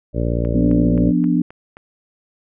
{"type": "harmonic tone", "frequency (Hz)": 58.27, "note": "A#1", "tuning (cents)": 0, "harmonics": [1, 2, 3, 4, 5, 6, 7, 8, 9, 10], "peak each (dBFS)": [-21, -22, -26, -28, -27, -32, -31, -30, -32, -28], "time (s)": [0.13, 1.13], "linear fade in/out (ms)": 50}
{"type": "click train", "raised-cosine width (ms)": 0.5, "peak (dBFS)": -24, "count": 6, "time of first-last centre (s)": [0.45, 1.769], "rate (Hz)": 3.79}
{"type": "chord", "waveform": "sine", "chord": "B diminished", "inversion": "second", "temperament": "equal", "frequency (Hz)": [174.61, 246.9, 293.7], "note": ["F3", "B3", "D4"], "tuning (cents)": [0, 0, 0], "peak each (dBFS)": -18, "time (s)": [0.54, 1.42], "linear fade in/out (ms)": 5}
{"effects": []}